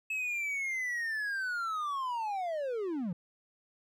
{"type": "linear sweep", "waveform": "triangle", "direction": "down", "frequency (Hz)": [2600, 160.8], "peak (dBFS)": -30, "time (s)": [0.1, 3.13], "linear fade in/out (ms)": 5, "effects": []}